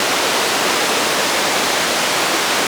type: band-pass noise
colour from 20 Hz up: pink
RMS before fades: -17 dBFS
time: 0-2.67 s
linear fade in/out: 2 ms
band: 390 to 7200 Hz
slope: 12 dB/octave
effects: none